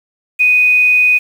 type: tone with quantisation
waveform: sine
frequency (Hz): 2489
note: D#7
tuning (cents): 0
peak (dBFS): -7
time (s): 0.39-1.19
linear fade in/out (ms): 20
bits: 6
effects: none